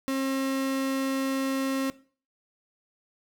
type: tone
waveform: 35% pulse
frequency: 268.3 Hz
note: C4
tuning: 44 cents sharp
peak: -24 dBFS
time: 0.08-1.9 s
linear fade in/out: 0 ms
effects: noise-tail reverb RT60 0.4 s tail -18 dB re dry